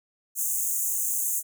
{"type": "high-pass noise", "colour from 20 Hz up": "pink", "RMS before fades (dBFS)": -27, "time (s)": [0.35, 1.43], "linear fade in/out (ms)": 50, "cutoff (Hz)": 6400, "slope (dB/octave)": 96, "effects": []}